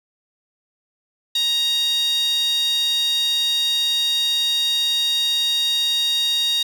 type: tone with high-pass filter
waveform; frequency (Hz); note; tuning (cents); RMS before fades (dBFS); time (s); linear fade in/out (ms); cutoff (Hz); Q
sawtooth; 938; A#5; +11; -20; 1.35-6.63; 5; 3700; 7.9
effects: none